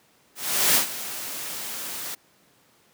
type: noise with ADSR envelope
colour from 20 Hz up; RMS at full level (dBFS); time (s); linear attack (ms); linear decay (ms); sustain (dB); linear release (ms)
white; -18; 0.35-2.15; 400; 110; -15; 8
effects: pink hiss -60 dBFS RMS until 2.93 s + high-pass 150 Hz 12 dB/octave